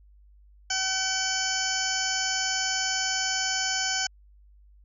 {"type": "harmonic tone", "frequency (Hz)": 760, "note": "F#5", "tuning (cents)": 46, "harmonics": [1, 2, 3, 4, 6, 7, 8, 9], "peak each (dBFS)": [-35, -31, -37, -34, -35, -32, -33, -33], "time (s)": [0.7, 4.07], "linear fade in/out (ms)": 5, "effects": ["added 50 Hz sine -52 dBFS peak until 4.84 s"]}